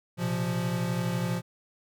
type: chord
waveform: square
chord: Bb suspended second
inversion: none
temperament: equal with one note detuned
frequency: 118.65 / 130.81 / 174.61 Hz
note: Bb2 / C3 / F3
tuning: +31 / 0 / 0 cents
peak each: -33 / -35 / -30 dBFS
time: 0.17-1.42 s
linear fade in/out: 50 ms
effects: none